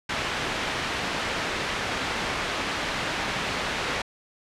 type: low-pass noise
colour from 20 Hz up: white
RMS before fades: -29 dBFS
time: 0.09-4.02 s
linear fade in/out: 5 ms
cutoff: 2600 Hz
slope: 12 dB/octave
effects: low-pass 10000 Hz 12 dB/octave